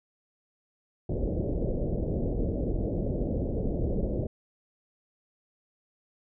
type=low-pass noise; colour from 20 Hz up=pink; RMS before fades=-29 dBFS; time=1.09-4.27 s; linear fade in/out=5 ms; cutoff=600 Hz; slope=48 dB/octave; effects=none